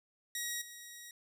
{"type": "tone with level steps", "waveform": "10% pulse", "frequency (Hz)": 1901, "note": "A#6", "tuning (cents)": 33, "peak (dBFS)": [-27, -39], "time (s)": [0.35, 1.11], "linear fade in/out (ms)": 2, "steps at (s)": 0.61, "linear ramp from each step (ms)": 10, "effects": []}